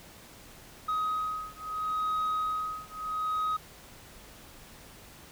sine beating tone pair, 1260 / 1260.75 Hz, D#6 / D#6, +21 / +22 cents, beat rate 0.75 Hz, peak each -30 dBFS, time 0.88-3.57 s, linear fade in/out 10 ms, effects tanh soft clip ceiling -26 dBFS + pink hiss -51 dBFS RMS until 5.31 s

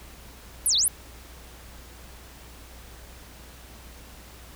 sine exponential two-way sweep, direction down then up, 11940 to 3369 to 11940 Hz, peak -19 dBFS, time 0.66-0.88 s, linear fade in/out 0 ms, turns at 0.76 s, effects added 60 Hz sine -47 dBFS peak until 4.55 s + pink hiss -48 dBFS RMS until 4.55 s

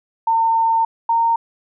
sine tone pair in turn, 907 / 920.7 Hz, A#5 / A#5, -48 / -22 cents, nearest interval unison, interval 26 cents, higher second, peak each -13 dBFS, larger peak neither, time 0.27-0.85 / 1.09-1.36 s, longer first, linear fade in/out 5 ms, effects none

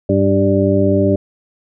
harmonic tone with a mistuned harmonic, 98.1 Hz, G2, 2 cents sharp, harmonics 1 / 2 / 3 / 4 / 6, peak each -17 / -17 / -17 / -17 / -17 dBFS, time 0.09-1.16 s, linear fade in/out 5 ms, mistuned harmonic 1, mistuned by +28 cents, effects none

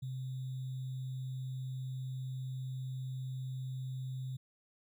sine tone with sample-and-hold, 130 Hz, C3, 11 cents flat, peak -37 dBFS, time 0.02-4.37 s, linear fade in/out 10 ms, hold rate 3675 Hz, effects none

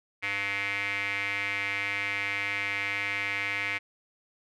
square tone with band-pass filter, 99.9 Hz, G2, 33 cents sharp, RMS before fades -31 dBFS, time 0.22-3.79 s, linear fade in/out 20 ms, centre 2200 Hz, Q 6.8, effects none

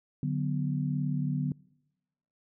sine chord, B minor, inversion first, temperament equal with one note detuned, 146.83 / 185 / 248.5 Hz, D3 / F#3 / B3, 0 / 0 / +11 cents, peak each -29 / -34 / -34 dBFS, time 0.23-1.52 s, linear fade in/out 2 ms, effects noise-tail reverb RT60 1.0 s tail -26 dB re dry

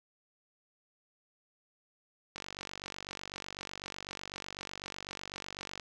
click train, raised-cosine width 0.2 ms, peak -23 dBFS, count 166, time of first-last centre 2.36-5.797 s, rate 48 Hz, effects none

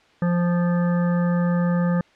harmonic tone, 174.61 Hz, F3, in tune, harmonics 1 / 3 / 5 / 7 / 9 / 10, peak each -18 / -28 / -36 / -34 / -40 / -38 dBFS, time 0.22-2.01 s, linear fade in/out 2 ms, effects white hiss -55 dBFS RMS until 2.15 s + low-pass 3000 Hz 12 dB/octave

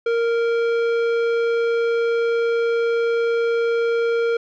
sine tone with tanh clipping, 464.7 Hz, A#4, 5 cents flat, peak -19 dBFS, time 0.06-4.37 s, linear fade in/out 5 ms, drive 13 dB, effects none

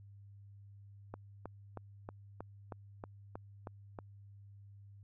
click train, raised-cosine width 1 ms, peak -29 dBFS, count 10, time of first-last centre 1.14-3.988 s, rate 3.16 Hz, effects added 100 Hz sine -53 dBFS peak until 5.03 s

